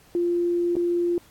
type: tone with dropouts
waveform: sine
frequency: 347.3 Hz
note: F4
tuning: 10 cents flat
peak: -20 dBFS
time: 0.15-1.18 s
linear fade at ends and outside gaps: 1 ms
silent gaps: 0.755-0.766 s
effects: pink hiss -55 dBFS RMS until 1.3 s + AAC 64 kbps